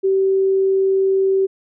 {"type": "tone", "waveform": "sine", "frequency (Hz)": 385.3, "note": "G4", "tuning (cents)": -30, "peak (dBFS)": -13, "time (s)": [0.03, 1.47], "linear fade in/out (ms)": 20, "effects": []}